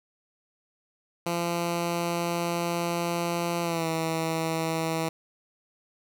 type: tone with pitch glide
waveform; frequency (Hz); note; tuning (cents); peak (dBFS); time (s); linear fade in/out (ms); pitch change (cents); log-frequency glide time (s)
10% pulse; 171.3 to 162.43; F3 to E3; -33 to -25; -18; 1.26-5.09; 5; -92; 3.62-3.88
effects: none